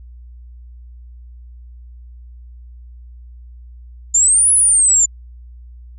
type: exponential two-way sweep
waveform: sine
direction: up then down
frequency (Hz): 7050 to 10400 to 7050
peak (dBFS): -9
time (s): 4.14-5.06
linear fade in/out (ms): 10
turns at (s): 4.53
effects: added 60 Hz sine -35 dBFS peak until 5.98 s